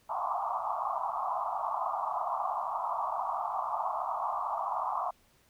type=band-pass noise; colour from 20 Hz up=white; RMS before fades=-33 dBFS; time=0.09-5.11 s; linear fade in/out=10 ms; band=660 to 1200 Hz; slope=96 dB/octave; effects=pink hiss -66 dBFS RMS until 5.49 s